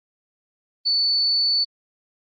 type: tone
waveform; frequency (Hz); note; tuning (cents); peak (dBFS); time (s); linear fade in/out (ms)
sine; 4479; C#8; +17; -17; 0.85-1.65; 20
effects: Opus 32 kbps